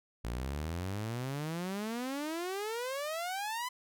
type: exponential sweep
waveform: sawtooth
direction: up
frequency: 55.4 to 1022 Hz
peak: -31 dBFS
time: 0.24-3.69 s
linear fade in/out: 10 ms
effects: none